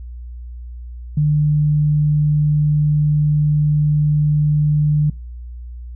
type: tone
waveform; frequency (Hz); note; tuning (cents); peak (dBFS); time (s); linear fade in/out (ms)
sine; 150; D3; +37; -12; 1.17-5.1; 5
effects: noise-tail reverb RT60 0.3 s tail -25 dB re dry + added 60 Hz sine -29 dBFS peak until 5.95 s